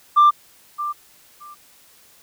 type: tone with echo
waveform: sine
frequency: 1185 Hz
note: D6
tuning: 15 cents sharp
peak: -7 dBFS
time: 0.16-0.31 s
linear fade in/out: 20 ms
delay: 620 ms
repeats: 2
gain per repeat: -15 dB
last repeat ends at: 1.55 s
effects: tanh soft clip ceiling -7 dBFS + white hiss -52 dBFS RMS until 2.22 s